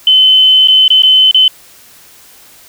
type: tone with dropouts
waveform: sine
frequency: 3049 Hz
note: G7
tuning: 49 cents flat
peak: -3 dBFS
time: 0.07-1.48 s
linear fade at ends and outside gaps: 2 ms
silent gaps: 0.675-0.683 / 0.88-0.903 / 1.022-1.033 / 1.312-1.345 s
effects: white hiss -40 dBFS RMS until 2.68 s